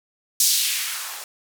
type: noise with band-pass filter sweep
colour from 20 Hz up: violet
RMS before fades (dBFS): -23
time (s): 0.4-1.24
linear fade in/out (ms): 2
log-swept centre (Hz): 5900 to 640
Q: 1.4
effects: none